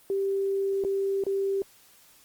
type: tone with dropouts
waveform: sine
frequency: 392 Hz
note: G4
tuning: in tune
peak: -24 dBFS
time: 0.1-1.62 s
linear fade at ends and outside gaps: 1 ms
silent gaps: 0.839-0.848 / 1.238-1.266 s
effects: white hiss -57 dBFS RMS until 2.24 s + Opus 32 kbps